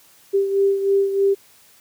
sine beating tone pair, 393.9 / 397.1 Hz, G4 / G4, +8 / +22 cents, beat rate 3.2 Hz, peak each -16 / -23 dBFS, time 0.33-1.35 s, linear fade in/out 20 ms, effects white hiss -52 dBFS RMS until 1.8 s + high-pass 60 Hz 12 dB/octave

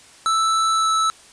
square tone with pitch glide, 1318.5 to 1310.1 Hz, E6 to E6, 0 to -11 cents, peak -17 dBFS, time 0.26-1.1 s, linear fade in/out 0 ms, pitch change -11 cents, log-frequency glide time 0.73-0.9 s, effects white hiss -47 dBFS RMS until 1.32 s + resampled to 22050 Hz

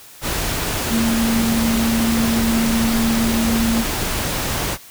sine tone in noise, 228.1 Hz, A#3, 37 cents flat, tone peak -16 dBFS, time 0.89-3.85 s, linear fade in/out 50 ms, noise pink, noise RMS -22 dBFS, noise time 0.21-4.78 s, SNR +3 dB, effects white hiss -42 dBFS RMS until 4.9 s

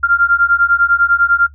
sine beating tone pair, 1388 / 1398 Hz, F6 / F6, -11 / +1 cents, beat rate 10 Hz, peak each -12 dBFS, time 0.03-1.47 s, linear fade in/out 10 ms, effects noise-tail reverb RT60 0.1 s tail -19 dB re dry + added 72 Hz sine -37 dBFS peak until 1.54 s

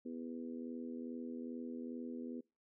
harmonic tone, 82.41 Hz, E2, in tune, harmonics 3 / 4 / 5 / 6, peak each -43 / -50 / -52 / -53 dBFS, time 0.05-2.41 s, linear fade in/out 10 ms, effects noise-tail reverb RT60 0.3 s tail -26 dB re dry

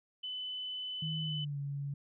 sine tone, 3012 Hz, F#7, 30 cents sharp, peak -37 dBFS, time 0.23-1.45 s, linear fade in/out 10 ms
sine tone with pitch glide, 156.7 to 141.23 Hz, D#3 to C#3, +13 to +33 cents, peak -35 dBFS, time 1.02-1.94 s, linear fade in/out 5 ms, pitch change -180 cents, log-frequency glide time 1.23-1.58 s
effects none

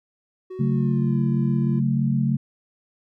triangle tone with pitch glide, 372.2 to 339.3 Hz, F#4 to F4, +10 to -50 cents, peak -30 dBFS, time 0.5-1.8 s, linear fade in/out 10 ms, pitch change -160 cents, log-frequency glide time 0.65-1.19 s
sine chord, F# minor, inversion second, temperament just, 138.75 / 185 / 222 Hz, C#3 / F#3 / A3, +2 / 0 / +16 cents, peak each -21 / -26 / -23 dBFS, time 0.59-2.37 s, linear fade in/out 10 ms
effects none

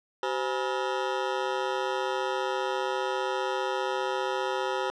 20% pulse ring-modulated tone, 450.2 Hz, A4, 40 cents sharp, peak -19 dBFS, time 0.23-4.9 s, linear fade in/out 0 ms, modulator 67.5 Hz, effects low-pass 4000 Hz 12 dB/octave

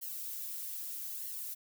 violet noise with flanger, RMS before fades -41 dBFS, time 0.01-1.55 s, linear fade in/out 20 ms, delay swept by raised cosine 0.8 to 4.8 ms, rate 0.8 Hz, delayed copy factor -0.9, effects none

